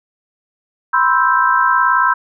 sine chord, C major seventh, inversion third, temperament equal, 987.8 / 1046.5 / 1318.5 / 1568 Hz, B5 / C6 / E6 / G6, 0 / 0 / 0 / 0 cents, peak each -16 dBFS, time 0.93-2.14 s, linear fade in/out 10 ms, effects none

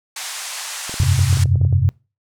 white band-pass noise, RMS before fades -29 dBFS, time 0.16-1.44 s, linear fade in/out 5 ms, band 720 to 9400 Hz, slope 24 dB/octave
clicks, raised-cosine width 2 ms, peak -19 dBFS, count 11, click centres 0.895 / 0.941 / 1.034 / 1.192 / 1.328 / 1.371 / 1.457 / 1.557 / 1.614 / 1.65 / 1.727 s
sine chord, F suspended second, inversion none, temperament equal with one note detuned, 88.68 / 98 / 130.81 Hz, F2 / G2 / C3, +27 / 0 / 0 cents, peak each -17 dBFS, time 1-1.89 s, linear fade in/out 0 ms
effects noise-tail reverb RT60 0.3 s tail -24 dB re dry

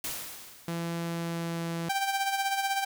white noise with exponential decay, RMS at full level -33 dBFS, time 0.04-1.19 s, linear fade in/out 2 ms, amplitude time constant 250 ms
sawtooth tone with pitch glide, 168.6 to 167.44 Hz, E3 to E3, +39 to +27 cents, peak -27 dBFS, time 0.68-1.89 s, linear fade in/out 2 ms, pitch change -12 cents, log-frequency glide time 1.06-1.66 s
sawtooth tone with tremolo, 784 Hz, G5, in tune, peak -21 dBFS, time 1.89-2.85 s, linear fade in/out 10 ms, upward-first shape sine, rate 16 Hz, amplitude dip 55%
effects none

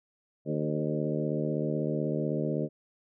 harmonic tone with a mistuned harmonic, 76 Hz, D#2, 40 cents flat, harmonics 2 / 3 / 4 / 5 / 6 / 7 / 8, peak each -32 / -34 / -35 / -36 / -37 / -37 / -38 dBFS, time 0.45-2.69 s, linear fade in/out 50 ms, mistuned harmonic 6, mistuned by -27 cents, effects none

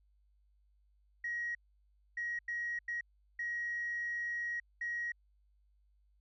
sine tone bursts at uneven times, 1896 Hz, A#6, 29 cents sharp, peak -34 dBFS, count 6, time 1.24-1.55 / 2.17-2.39 / 2.48-2.79 / 2.88-3.01 / 3.39-4.6 / 4.81-5.12 s, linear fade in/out 5 ms, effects tanh soft clip ceiling -30 dBFS + added 50 Hz sine -67 dBFS peak until 6.2 s

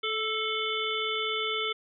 harmonic tone with a mistuned harmonic, 435.8 Hz, A4, 17 cents flat, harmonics 1 / 3 / 5 / 7 / 8, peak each -34 / -34 / -34 / -34 / -34 dBFS, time 0.03-1.73 s, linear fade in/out 10 ms, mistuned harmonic 3, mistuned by +21 cents, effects none

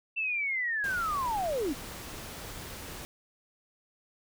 sine linear sweep, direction down, 2695 to 250 Hz, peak -28 dBFS, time 0.16-1.74 s, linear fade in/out 20 ms
pink noise, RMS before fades -42 dBFS, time 0.84-3.05 s, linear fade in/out 0 ms
effects none

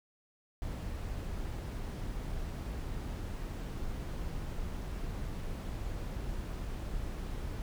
brown noise, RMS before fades -38 dBFS, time 0.62-7.62 s, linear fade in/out 0 ms, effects none

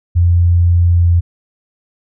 sine tone with pitch glide, 86.7 to 86.1 Hz, F2 to F2, -12 to -24 cents, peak -7 dBFS, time 0.15-1.21 s, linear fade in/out 20 ms, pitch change -12 cents, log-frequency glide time 0.91-1.09 s, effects none

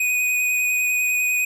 square tone with vibrato, 2489 Hz, D#7, in tune, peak -19 dBFS, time 0-1.45 s, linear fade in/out 5 ms, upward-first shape triangle, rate 10 Hz, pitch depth 15 cents each way, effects none

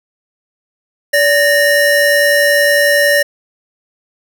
square tone pair together, 576.7 / 1841 Hz, D5 / A#6, -32 / -22 cents, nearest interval octave + minor sixth, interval 2010 cents, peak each -12 dBFS, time 1.13-3.23 s, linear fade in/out 10 ms, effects none

